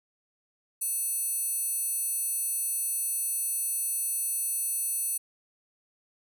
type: tone with high-pass filter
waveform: square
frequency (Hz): 870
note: A5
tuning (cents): -20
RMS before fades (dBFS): -30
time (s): 0.81-5.18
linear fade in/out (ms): 10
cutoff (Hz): 9800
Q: 5.8
effects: none